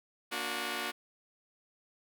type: chord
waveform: 5% pulse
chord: Bb augmented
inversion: none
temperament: just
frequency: 233.1 / 291.4 / 364.2 Hz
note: Bb3 / D4 / F#4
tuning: 0 / -13 / -27 cents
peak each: -29 / -29 / -26 dBFS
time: 0.31-0.92 s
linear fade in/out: 20 ms
effects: none